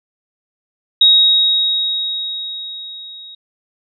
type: tone with level ramp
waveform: sine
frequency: 3780 Hz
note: A#7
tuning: 23 cents sharp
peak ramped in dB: -5 to -33 dBFS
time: 1.01-3.35 s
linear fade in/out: 5 ms
effects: none